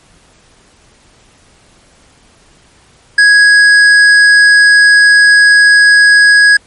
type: tone with hard clipping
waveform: sine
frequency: 1661.2 Hz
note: G#6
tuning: in tune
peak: -4 dBFS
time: 3.18-6.57 s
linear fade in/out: 5 ms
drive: 9 dB
effects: pink hiss -46 dBFS RMS until 6.66 s + MP3 48 kbps